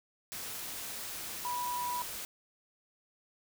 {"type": "tone in noise", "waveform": "sine", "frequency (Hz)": 979, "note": "B5", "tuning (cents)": -15, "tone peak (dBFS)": -33, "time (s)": [1.45, 2.02], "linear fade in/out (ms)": 0, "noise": "white", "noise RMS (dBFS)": -41, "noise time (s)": [0.32, 2.25], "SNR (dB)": 5, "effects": []}